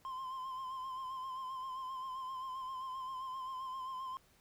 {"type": "tone with vibrato", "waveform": "triangle", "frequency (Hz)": 1042, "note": "C6", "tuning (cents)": -7, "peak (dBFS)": -38, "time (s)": [0.05, 4.17], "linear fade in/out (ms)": 0, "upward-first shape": "sine", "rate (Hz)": 7.6, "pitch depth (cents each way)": 42, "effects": ["pink hiss -68 dBFS RMS until 4.4 s"]}